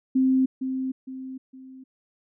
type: tone with echo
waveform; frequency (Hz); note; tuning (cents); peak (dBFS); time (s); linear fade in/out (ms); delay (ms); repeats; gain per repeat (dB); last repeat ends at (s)
sine; 261.6; C4; 0; -17; 0.15-0.46; 10; 460; 3; -8; 1.84
effects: none